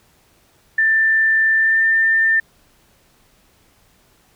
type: tone with pitch glide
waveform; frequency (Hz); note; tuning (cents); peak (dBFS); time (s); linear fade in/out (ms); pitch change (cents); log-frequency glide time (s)
sine; 1778 to 1795.5; A6 to A6; +18 to +35; -12; 0.78-2.4; 5; +17; 1.57-1.82
effects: pink hiss -56 dBFS RMS until 4.35 s